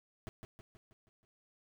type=noise with echo; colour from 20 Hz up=brown; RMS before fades=-43 dBFS; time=0.27-0.29 s; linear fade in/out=0 ms; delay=160 ms; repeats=6; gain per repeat=-5 dB; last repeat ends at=1.25 s; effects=none